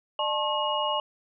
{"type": "tone cluster", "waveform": "sine", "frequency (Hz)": [601, 874, 1077, 2882], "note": ["D5", "A5", "C6", "F#7"], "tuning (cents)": [40, -12, 50, -46], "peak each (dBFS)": -30, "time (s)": [0.19, 1], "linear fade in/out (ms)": 2, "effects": []}